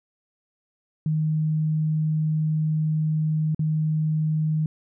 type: tone with dropouts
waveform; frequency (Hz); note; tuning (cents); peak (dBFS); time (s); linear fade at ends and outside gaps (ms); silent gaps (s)
sine; 155.56; D#3; 0; -20; 1.06-4.66; 2; 3.547-3.593
effects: none